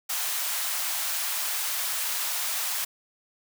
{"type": "high-pass noise", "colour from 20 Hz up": "white", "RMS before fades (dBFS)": -29, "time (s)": [0.09, 2.85], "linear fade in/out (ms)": 10, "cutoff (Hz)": 680, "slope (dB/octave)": 24, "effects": []}